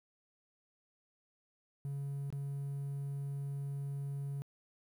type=tone with dropouts; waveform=triangle; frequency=140 Hz; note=C#3; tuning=18 cents sharp; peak=-34 dBFS; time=1.85-4.42 s; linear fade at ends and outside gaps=0 ms; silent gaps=2.303-2.326 s; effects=tanh soft clip ceiling -30 dBFS + 11-bit